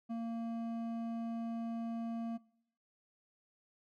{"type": "tone with hard clipping", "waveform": "triangle", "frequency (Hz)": 230, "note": "A#3", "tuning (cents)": -23, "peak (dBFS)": -38, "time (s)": [0.09, 2.38], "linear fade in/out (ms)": 20, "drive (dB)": 12, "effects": ["noise-tail reverb RT60 0.7 s tail -22 dB re dry"]}